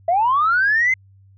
sine linear sweep, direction up, 650 to 2093 Hz, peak -13 dBFS, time 0.08-0.94 s, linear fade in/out 5 ms, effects tanh soft clip ceiling -9 dBFS + added 97 Hz sine -47 dBFS peak until 1.37 s

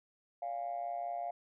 sine tone with amplitude modulation, 698.5 Hz, F5, in tune, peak -31 dBFS, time 0.42-1.31 s, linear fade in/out 5 ms, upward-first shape sine, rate 125 Hz, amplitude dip 80%, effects tanh soft clip ceiling -29 dBFS

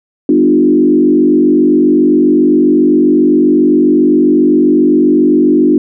sine tone with frequency modulation, 302.8 Hz, D#4, 47 cents flat, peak -5 dBFS, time 0.29-5.78 s, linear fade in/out 2 ms, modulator 47.5 Hz, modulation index 1.3, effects none

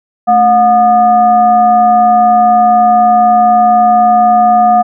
sine tone with frequency modulation, 721 Hz, F#5, 45 cents flat, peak -4 dBFS, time 0.27-4.83 s, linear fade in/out 20 ms, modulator 502 Hz, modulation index 0.49, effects none

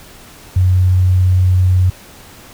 sine tone, 91.8 Hz, F#2, 13 cents flat, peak -8 dBFS, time 0.56-1.9 s, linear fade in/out 5 ms, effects pink hiss -39 dBFS RMS until 2.53 s

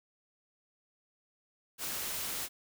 white noise, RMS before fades -37 dBFS, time 1.78-2.49 s, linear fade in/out 50 ms, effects none

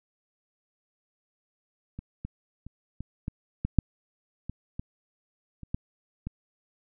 clicks, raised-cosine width 5 ms, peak -25 / -22 / -29 / -23 / -19 / -15 / -6 / -22 / -21 / -29 / -16 / -21 dBFS, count 12, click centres 1.99 / 2.25 / 2.666 / 3.006 / 3.281 / 3.65 / 3.787 / 4.496 / 4.795 / 5.633 / 5.745 / 6.27 s, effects none

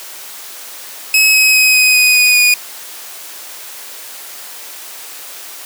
sawtooth tone with pitch steps, 2564 / 2546 / 2529 / 2511 / 2494 / 2477 / 2460 Hz, E7 / D#7 / D#7 / D#7 / D#7 / D#7 / D#7, -49 / +39 / +28 / +15 / +3 / -8 / -20 cents, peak -4 dBFS, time 1.14-2.54 s, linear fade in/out 2 ms, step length 200 ms, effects white hiss -31 dBFS RMS until 5.65 s + high-pass 400 Hz 12 dB/octave

